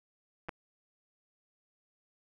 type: clicks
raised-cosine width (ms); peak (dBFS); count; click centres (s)
0.5; -27 / -22; 2; 0.486 / 0.492
effects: none